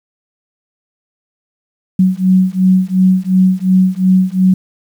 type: beating tone pair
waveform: sine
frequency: 185 / 187.8 Hz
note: F#3 / F#3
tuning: 0 / +26 cents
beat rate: 2.8 Hz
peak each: -11 dBFS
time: 1.99-4.54 s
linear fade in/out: 5 ms
effects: 7-bit